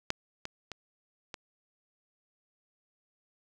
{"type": "clicks", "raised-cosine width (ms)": 0.2, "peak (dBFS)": [-11, -20, -22, -22], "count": 4, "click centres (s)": [0.104, 0.454, 0.717, 1.342], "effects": []}